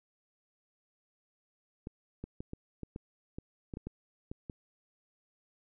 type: clicks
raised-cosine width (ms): 3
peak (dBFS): -27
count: 12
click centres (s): 1.871 / 2.24 / 2.405 / 2.534 / 2.833 / 2.961 / 3.385 / 3.738 / 3.771 / 3.87 / 4.315 / 4.498
effects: none